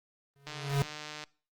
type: tone with exponential growth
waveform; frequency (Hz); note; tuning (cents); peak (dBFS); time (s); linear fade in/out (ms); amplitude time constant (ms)
square; 140; C#3; +18; -23; 0.36-0.82; 0; 100
type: click train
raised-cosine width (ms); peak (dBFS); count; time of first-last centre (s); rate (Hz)
0.2; -24; 117; 0.47-1.238; 151
effects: noise-tail reverb RT60 0.4 s tail -22 dB re dry + Opus 32 kbps